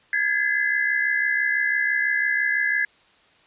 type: tone cluster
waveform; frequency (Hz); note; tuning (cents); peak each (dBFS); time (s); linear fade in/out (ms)
sine; 1639 / 1705 / 2035; G#6 / G#6 / C7; -23 / +45 / -49; -25 / -23 / -24; 0.13-2.85; 2
effects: white hiss -57 dBFS RMS until 3.46 s + resampled to 8000 Hz